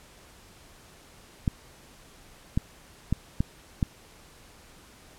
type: clicks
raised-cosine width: 5 ms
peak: -11 dBFS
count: 5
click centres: 1.478 / 2.575 / 3.126 / 3.405 / 3.828 s
effects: pink hiss -53 dBFS RMS until 5.18 s + low-pass 12000 Hz 12 dB/octave